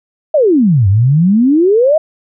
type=exponential two-way sweep; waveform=sine; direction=down then up; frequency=652 to 92.9 to 652 Hz; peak=-6 dBFS; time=0.34-1.98 s; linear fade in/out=5 ms; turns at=0.88 s; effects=none